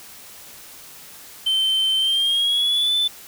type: tone with pitch glide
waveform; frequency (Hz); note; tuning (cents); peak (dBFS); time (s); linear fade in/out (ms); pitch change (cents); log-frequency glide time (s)
sine; 3096 to 3516; G7 to A7; -22 to -2; -14; 1.46-3.08; 10; +220; 1.97-2.95
effects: tanh soft clip ceiling -16 dBFS + white hiss -42 dBFS RMS until 3.27 s